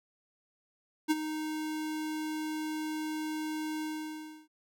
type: tone with ADSR envelope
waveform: square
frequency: 310 Hz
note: D#4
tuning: 6 cents flat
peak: -23 dBFS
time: 1.08-4.48 s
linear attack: 29 ms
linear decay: 32 ms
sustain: -11 dB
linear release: 660 ms
effects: none